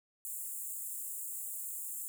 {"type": "high-pass noise", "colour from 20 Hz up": "pink", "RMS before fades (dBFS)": -41, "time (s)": [0.25, 2.08], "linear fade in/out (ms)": 0, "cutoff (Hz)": 7200, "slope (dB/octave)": 96, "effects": []}